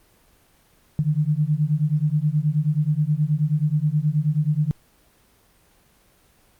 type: beating tone pair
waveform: sine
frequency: 146.5 / 155.9 Hz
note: D3 / D#3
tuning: -4 / +4 cents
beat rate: 9.4 Hz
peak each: -21 dBFS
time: 0.99-4.71 s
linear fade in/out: 0 ms
effects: pink hiss -58 dBFS RMS until 6.59 s + Opus 24 kbps